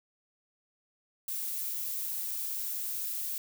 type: noise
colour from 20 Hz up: violet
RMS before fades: -35 dBFS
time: 1.28-3.38 s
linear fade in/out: 2 ms
effects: none